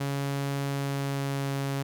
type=tone with pitch glide; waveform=sawtooth; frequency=139.6 to 138.08 Hz; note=C#3 to C#3; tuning=+13 to -6 cents; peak=-24 dBFS; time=0-1.83 s; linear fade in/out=10 ms; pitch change=-19 cents; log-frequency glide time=0.66-1.6 s; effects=none